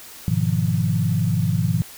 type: chord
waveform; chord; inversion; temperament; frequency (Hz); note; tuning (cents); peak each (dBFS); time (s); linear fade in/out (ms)
sine; F half-diminished seventh; first; equal; 103.83 / 123.47 / 155.56 / 174.61; Ab2 / Cb3 / Eb3 / F3; 0 / 0 / 0 / 0; -23; 0.28-1.82; 0
effects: white hiss -41 dBFS RMS until 1.97 s